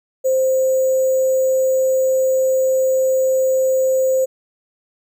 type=tone with sample-and-hold; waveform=sine; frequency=523.3 Hz; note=C5; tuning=in tune; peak=-13 dBFS; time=0.24-4.26 s; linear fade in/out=20 ms; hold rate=7350 Hz; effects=none